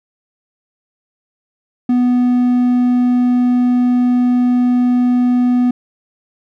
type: tone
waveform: triangle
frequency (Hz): 246.9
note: B3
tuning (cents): 0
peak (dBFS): -8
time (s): 1.89-5.71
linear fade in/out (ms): 5
effects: none